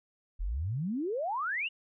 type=exponential sweep; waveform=sine; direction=up; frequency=37.79 to 2960 Hz; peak=-30 dBFS; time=0.39-1.69 s; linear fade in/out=20 ms; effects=none